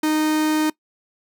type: tone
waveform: 45% pulse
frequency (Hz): 308.9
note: D#4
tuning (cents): -12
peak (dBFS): -17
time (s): 0.03-0.7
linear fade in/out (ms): 5
effects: noise-tail reverb RT60 0.1 s tail -22 dB re dry